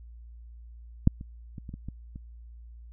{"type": "clicks", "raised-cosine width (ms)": 5, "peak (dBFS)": [-6, -28, -26, -28, -25, -24, -29], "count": 7, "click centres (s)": [1.074, 1.211, 1.582, 1.692, 1.74, 1.886, 2.159], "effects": ["added 58 Hz sine -44 dBFS peak until 2.92 s"]}